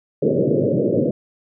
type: band-pass noise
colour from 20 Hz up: white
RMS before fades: -18 dBFS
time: 0.22-1.11 s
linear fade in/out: 5 ms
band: 110 to 580 Hz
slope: 96 dB/octave
effects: none